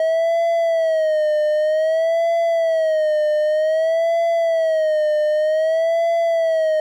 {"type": "tone with vibrato", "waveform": "triangle", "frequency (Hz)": 638, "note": "D#5", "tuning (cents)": 43, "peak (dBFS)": -13, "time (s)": [0, 6.8], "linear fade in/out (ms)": 2, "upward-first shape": "sine", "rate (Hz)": 0.53, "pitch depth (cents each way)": 92, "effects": []}